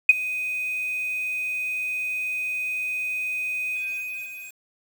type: tone with ADSR envelope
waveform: sine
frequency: 2501 Hz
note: D#7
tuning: 8 cents sharp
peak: -5 dBFS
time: 0.09-4.63 s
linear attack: 4 ms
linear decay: 25 ms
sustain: -20 dB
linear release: 880 ms
effects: tanh soft clip ceiling -1 dBFS + 7-bit